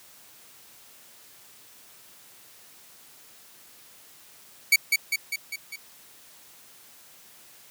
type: tone with echo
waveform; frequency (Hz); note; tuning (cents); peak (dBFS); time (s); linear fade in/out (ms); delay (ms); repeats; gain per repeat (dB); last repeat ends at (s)
sawtooth; 2261; C#7; +34; -11; 4.72-4.76; 5; 200; 5; -4; 5.76
effects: white hiss -52 dBFS RMS until 7.7 s + high-pass 80 Hz 12 dB/octave